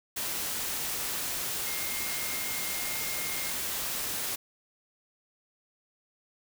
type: tone in noise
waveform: sine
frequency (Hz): 2129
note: C7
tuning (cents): +30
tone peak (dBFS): -40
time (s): 1.66-3.51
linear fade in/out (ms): 10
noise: white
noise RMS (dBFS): -33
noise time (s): 0.16-4.36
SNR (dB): -10
effects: none